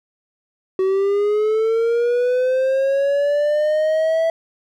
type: linear sweep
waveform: triangle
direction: up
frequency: 375.5 to 659 Hz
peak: -13 dBFS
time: 0.79-4.3 s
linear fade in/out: 2 ms
effects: none